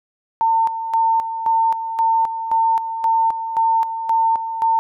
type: tone with tremolo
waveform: sine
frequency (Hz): 903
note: A5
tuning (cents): +45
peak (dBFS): -13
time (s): 0.41-4.79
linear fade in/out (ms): 0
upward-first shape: square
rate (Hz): 1.9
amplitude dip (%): 65
effects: none